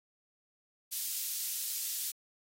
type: high-pass noise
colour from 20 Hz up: white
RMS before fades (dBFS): -36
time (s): 0.91-2.12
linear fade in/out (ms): 20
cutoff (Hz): 4300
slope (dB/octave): 12
effects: AAC 48 kbps